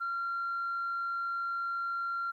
sine tone, 1377 Hz, F6, 25 cents flat, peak -30 dBFS, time 0-2.32 s, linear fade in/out 20 ms, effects tanh soft clip ceiling -28 dBFS + 12-bit

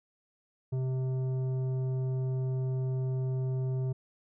triangle tone with tanh clipping, 130 Hz, C3, 11 cents flat, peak -30 dBFS, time 0.72-3.93 s, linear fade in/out 10 ms, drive 14 dB, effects none

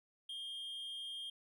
triangle tone with amplitude modulation, 3214 Hz, G7, 43 cents sharp, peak -39 dBFS, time 0.29-1.3 s, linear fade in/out 5 ms, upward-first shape sine, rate 268 Hz, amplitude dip 40%, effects none

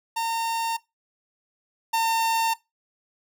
45% pulse tone pair in turn, 913 / 907.2 Hz, A#5 / A#5, -36 / -47 cents, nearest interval unison, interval 11 cents, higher first, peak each -24 / -20 dBFS, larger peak second, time 0.16-0.77 / 1.93-2.54 s, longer neither, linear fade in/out 10 ms, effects noise-tail reverb RT60 0.2 s tail -20 dB re dry

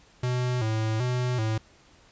square tone with vibrato, 117.2 Hz, A#2, 10 cents sharp, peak -25 dBFS, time 0.23-1.58 s, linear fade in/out 5 ms, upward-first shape square, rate 1.3 Hz, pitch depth 110 cents each way, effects pink hiss -57 dBFS RMS until 2.11 s + resampled to 16000 Hz

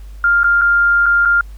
sine tone with dropouts, 1400 Hz, F6, 4 cents sharp, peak -9 dBFS, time 0.24-1.41 s, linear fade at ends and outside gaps 2 ms, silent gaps 0.433-0.442 / 0.613-0.617 / 1.06-1.063 / 1.252-1.256 s, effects added 50 Hz sine -30 dBFS peak until 1.57 s + pink hiss -51 dBFS RMS until 1.57 s

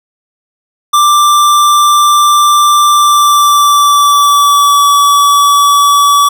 square tone with pitch glide, 1180 to 1145.1 Hz, D6 to D6, +8 to -44 cents, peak -5 dBFS, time 0.93-6.29 s, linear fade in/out 10 ms, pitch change -52 cents, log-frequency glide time 2.91-4.85 s, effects none

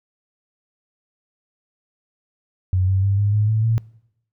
sine tone with pitch steps, 92.5 / 95.65 / 98.91 / 102.28 / 105.76 / 109.37 / 113.09 Hz, F#2 / G2 / G2 / G#2 / G#2 / A2 / A2, 0 / -42 / +16 / -26 / +32 / -10 / +48 cents, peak -15 dBFS, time 2.73-3.78 s, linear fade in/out 0 ms, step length 150 ms, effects noise-tail reverb RT60 0.8 s tail -23 dB re dry

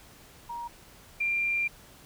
sine tone pair in turn, 945 / 2381 Hz, A#5 / D7, +23 / +23 cents, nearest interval octave + major third, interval 1600 cents, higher second, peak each -34 / -25 dBFS, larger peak second, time 0.49-0.68 / 1.2-1.68 s, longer second, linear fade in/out 10 ms, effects pink hiss -53 dBFS RMS until 2.05 s

